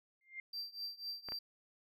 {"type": "tone with exponential growth", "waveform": "sine", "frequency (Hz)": 2107, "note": "C7", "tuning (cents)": 12, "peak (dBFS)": -39, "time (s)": [0.21, 0.4], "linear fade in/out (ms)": 2, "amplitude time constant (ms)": 41}
{"type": "tone with tremolo", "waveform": "triangle", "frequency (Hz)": 4699, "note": "D8", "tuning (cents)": 0, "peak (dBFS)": -37, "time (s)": [0.53, 1.39], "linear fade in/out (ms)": 5, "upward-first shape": "triangle", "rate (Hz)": 4, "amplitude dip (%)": 95}
{"type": "clicks", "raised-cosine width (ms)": 0.5, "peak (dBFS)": -31, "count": 2, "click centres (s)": [1.287, 1.321]}
{"effects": []}